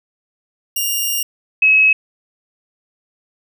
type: tone pair in turn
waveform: 5% pulse / sine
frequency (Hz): 2823 / 2567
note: F7 / E7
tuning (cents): +18 / -47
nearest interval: major second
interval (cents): 165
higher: first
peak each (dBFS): -8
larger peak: neither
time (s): 0.76-1.23 / 1.62-1.93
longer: first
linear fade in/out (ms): 5
effects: none